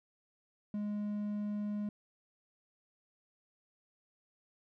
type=tone; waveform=triangle; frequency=207.7 Hz; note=G#3; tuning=in tune; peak=-32 dBFS; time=0.74-1.89 s; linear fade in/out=2 ms; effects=none